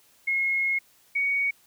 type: tone pair in turn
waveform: sine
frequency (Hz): 2162 / 2239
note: C#7 / C#7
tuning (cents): -44 / +17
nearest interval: minor second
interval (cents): 61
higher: second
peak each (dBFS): -22 / -22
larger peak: neither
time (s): 0.27-0.79 / 1.15-1.51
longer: first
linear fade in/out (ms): 10
effects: white hiss -60 dBFS RMS until 1.66 s